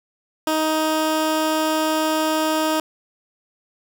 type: tone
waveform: 15% pulse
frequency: 313.3 Hz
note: D#4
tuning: 12 cents sharp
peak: -12 dBFS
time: 0.47-2.8 s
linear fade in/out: 2 ms
effects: none